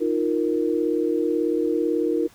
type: chord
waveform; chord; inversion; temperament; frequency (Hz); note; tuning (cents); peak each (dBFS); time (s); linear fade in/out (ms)
sine; Eb suspended second; none; equal; 311.1 / 349.2 / 466.2; Eb4 / F4 / Bb4; 0 / 0 / 0; -24 / -24 / -24; 0-2.28; 20
effects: pink hiss -53 dBFS RMS until 2.34 s